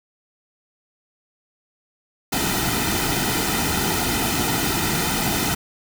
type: noise with comb filter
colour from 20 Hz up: pink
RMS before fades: -22 dBFS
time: 2.32-5.55 s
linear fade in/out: 10 ms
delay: 1.8 ms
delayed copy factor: -0.7
effects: none